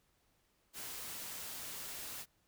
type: noise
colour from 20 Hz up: white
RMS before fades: -45 dBFS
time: 0.73-2.26 s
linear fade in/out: 50 ms
effects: pink hiss -75 dBFS RMS until 2.47 s